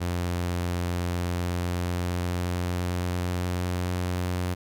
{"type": "tone with pitch glide", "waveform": "sawtooth", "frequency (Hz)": [87.9, 90.01], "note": ["F2", "F#2"], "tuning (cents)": [12, -47], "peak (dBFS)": -22, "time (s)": [0, 4.55], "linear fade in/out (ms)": 20, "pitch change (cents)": 41, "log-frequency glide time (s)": [1.19, 4.34], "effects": []}